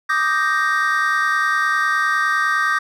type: chord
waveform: triangle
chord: Eb major seventh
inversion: third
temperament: equal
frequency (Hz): 1174.7 / 1244.5 / 1568 / 1864.7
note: D6 / Eb6 / G6 / Bb6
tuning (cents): 0 / 0 / 0 / 0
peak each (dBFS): -20 / -20 / -18 / -19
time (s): 0.09-2.79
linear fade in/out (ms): 10
effects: tanh soft clip ceiling -7 dBFS